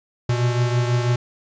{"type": "beating tone pair", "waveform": "square", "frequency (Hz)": [120.4, 126.5], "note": ["B2", "B2"], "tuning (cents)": [-44, 42], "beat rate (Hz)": 6.1, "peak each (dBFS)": [-19, -26], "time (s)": [0.29, 1.16], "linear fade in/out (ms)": 5, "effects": ["resampled to 16000 Hz", "9-bit"]}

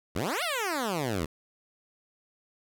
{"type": "exponential two-way sweep", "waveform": "10% pulse", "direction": "up then down", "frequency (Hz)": [73.42, 740, 73.42], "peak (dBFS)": -20, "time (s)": [0.15, 1.26], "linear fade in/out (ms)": 10, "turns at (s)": 0.43, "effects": []}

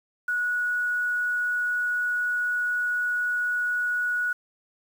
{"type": "tone with quantisation", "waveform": "sine", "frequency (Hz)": 1463, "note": "F#6", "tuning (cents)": -20, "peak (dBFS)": -23, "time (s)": [0.28, 4.33], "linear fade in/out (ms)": 5, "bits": 8, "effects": []}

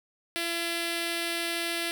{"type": "tone with notch filter", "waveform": "5% pulse", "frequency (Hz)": 338.3, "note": "E4", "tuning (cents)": 45, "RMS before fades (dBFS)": -31, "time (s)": [0.36, 1.91], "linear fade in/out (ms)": 0, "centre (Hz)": 1100, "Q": 1.4, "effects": []}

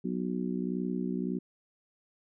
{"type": "harmonic tone", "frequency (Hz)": 61.74, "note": "B1", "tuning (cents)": 0, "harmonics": [3, 4, 5, 6], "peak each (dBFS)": [-33, -34, -39, -38], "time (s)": [0.04, 1.39], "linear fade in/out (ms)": 10, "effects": []}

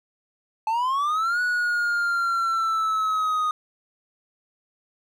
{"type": "linear two-way sweep", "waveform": "triangle", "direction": "up then down", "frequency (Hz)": [862, 1472, 1237], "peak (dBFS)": -19, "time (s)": [0.67, 3.51], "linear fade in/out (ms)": 2, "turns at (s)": 1.41, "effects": []}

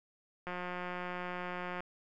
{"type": "click train", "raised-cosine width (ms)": 0.5, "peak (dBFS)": -25, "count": 240, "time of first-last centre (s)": [0.47, 1.805], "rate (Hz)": 179, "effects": []}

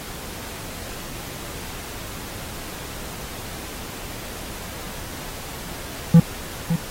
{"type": "tone with echo", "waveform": "triangle", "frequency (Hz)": 166.5, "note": "E3", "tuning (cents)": 18, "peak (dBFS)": -4, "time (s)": [6.14, 6.2], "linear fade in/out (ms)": 5, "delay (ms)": 560, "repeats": 1, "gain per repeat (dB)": -11, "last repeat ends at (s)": 6.76, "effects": ["pink hiss -35 dBFS RMS until 6.9 s", "AAC 48 kbps"]}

